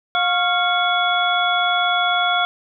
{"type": "tone cluster", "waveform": "sine", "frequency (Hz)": [711, 1100, 1392, 2206, 3384], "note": ["F5", "C#6", "F6", "C#7", "G#7"], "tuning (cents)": [31, -14, -6, -9, 32], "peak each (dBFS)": [-20, -28, -20, -27, -22], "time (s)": [0.15, 2.45], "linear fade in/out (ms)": 0, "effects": []}